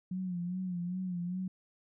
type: tone with vibrato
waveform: sine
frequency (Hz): 180.1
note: F#3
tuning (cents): -46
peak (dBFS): -33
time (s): 0.11-1.48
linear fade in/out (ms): 5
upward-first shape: sine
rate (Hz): 2.5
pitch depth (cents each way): 66
effects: none